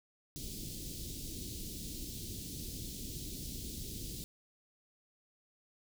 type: band-stop noise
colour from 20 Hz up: pink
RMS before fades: -43 dBFS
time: 0.36-4.24 s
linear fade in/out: 0 ms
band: 350 to 3700 Hz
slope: 24 dB/octave
effects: none